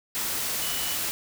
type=tone in noise; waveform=sine; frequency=2960 Hz; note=F#7; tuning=in tune; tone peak=-35 dBFS; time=0.62-0.95 s; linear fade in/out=0 ms; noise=white; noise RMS=-29 dBFS; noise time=0.15-1.11 s; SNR=-9 dB; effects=none